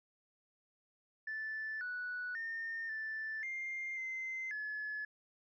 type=tone with pitch steps; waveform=sine; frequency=1755 / 1476 / 1820 / 1762 / 2108 / 2071 / 1711 Hz; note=A6 / F#6 / A#6 / A6 / C7 / C7 / A6; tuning=-5 / -5 / -42 / +2 / +12 / -18 / -49 cents; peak=-37 dBFS; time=1.27-5.05 s; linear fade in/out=5 ms; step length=540 ms; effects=tanh soft clip ceiling -34 dBFS